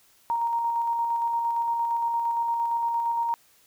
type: tone with tremolo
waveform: sine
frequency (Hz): 932.3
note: A#5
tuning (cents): 0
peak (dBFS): -22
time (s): 0.3-3.34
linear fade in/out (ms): 0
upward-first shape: square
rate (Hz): 8.7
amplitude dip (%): 25
effects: white hiss -60 dBFS RMS until 3.66 s